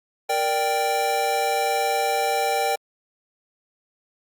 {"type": "chord", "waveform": "square", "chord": "G minor", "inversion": "first", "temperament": "equal", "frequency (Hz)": [466.2, 587.3, 784], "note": ["Bb4", "D5", "G5"], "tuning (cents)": [0, 0, 0], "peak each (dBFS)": [-28, -28, -23], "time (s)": [0.29, 2.76], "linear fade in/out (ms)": 10, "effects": ["Opus 48 kbps"]}